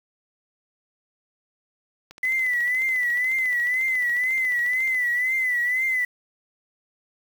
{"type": "click train", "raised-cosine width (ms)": 0.2, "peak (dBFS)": -25, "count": 41, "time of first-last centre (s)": [2.11, 4.947], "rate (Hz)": 14.1}
{"type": "tone with vibrato", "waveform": "sine", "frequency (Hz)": 2003, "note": "B6", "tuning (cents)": 24, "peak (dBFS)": -20, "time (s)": [2.23, 6.05], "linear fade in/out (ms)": 5, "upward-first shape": "triangle", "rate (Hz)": 2, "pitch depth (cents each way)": 89}
{"effects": ["7-bit"]}